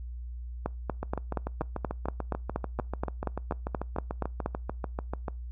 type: two click trains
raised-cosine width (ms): 1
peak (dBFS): -15 / -18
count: 17 / 30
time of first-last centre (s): 0.66-4.46 / 1.03-5.282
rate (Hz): 4.21 / 6.82
effects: noise-tail reverb RT60 0.3 s tail -25 dB re dry + added 60 Hz sine -36 dBFS peak until 5.51 s